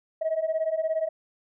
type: beating tone pair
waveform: sine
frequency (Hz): 628 / 645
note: D#5 / E5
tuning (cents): +16 / -38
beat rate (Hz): 17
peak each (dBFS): -27 / -25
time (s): 0.21-1.09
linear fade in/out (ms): 10
effects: tanh soft clip ceiling -19 dBFS